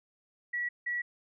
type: tone bursts at uneven times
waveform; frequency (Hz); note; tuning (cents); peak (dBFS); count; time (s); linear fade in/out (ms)
sine; 1934; B6; -37; -30; 2; 0.53-0.69 / 0.86-1.02; 10
effects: none